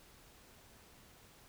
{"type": "silence", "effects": ["pink hiss -61 dBFS RMS until 1.48 s"]}